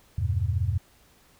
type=chord; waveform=sine; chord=E minor; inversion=none; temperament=equal; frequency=82.41 / 98 / 123.47 Hz; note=E2 / G2 / B2; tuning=0 / 0 / 0 cents; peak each=-27 / -26 / -30 dBFS; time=0.18-0.78 s; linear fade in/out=5 ms; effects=pink hiss -59 dBFS RMS until 1.39 s